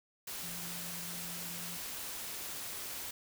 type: tone in noise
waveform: sine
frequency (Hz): 172.9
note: F3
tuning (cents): -17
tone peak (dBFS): -48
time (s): 0.43-1.77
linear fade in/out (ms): 5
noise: white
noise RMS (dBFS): -42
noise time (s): 0.27-3.11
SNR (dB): -9
effects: none